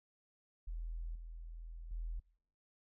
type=tone with level steps; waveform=sine; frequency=41.31 Hz; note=E1; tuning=4 cents sharp; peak=-39 / -45 / -38 dBFS; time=0.67-2.2 s; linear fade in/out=10 ms; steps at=1.15 / 1.91 s; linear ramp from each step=5 ms; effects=noise-tail reverb RT60 0.8 s tail -26 dB re dry